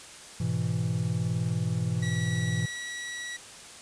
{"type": "chord", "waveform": "triangle", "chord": "E major", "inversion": "first", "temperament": "equal", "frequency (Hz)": [103.83, 123.47, 164.81], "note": ["G#2", "B2", "E3"], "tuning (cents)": [0, 0, 0], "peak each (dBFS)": [-29, -28, -28], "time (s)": [0.4, 2.66], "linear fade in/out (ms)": 5}
{"type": "tone", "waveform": "sawtooth", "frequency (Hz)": 1933, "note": "B6", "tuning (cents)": -38, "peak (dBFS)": -31, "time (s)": [2.02, 3.37], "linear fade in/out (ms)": 10}
{"effects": ["white hiss -46 dBFS RMS until 3.81 s", "resampled to 22050 Hz"]}